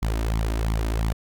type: tone with flanger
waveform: sawtooth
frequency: 55 Hz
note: A1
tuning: in tune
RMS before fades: -24 dBFS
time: 0.02-1.13 s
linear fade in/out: 10 ms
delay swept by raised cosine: 0.9 to 3.3 ms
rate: 2.9 Hz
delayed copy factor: +0.7
effects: none